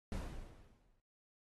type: noise with exponential decay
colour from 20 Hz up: brown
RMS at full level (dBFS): -37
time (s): 0.12-1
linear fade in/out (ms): 1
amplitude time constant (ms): 190
effects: noise-tail reverb RT60 0.2 s tail -23 dB re dry + AAC 32 kbps